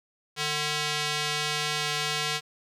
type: tone with band-pass filter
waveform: square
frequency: 149.9 Hz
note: D3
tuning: 36 cents sharp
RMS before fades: -29 dBFS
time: 0.36-2.41 s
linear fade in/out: 50 ms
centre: 3800 Hz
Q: 0.93
effects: resampled to 32000 Hz + 8-bit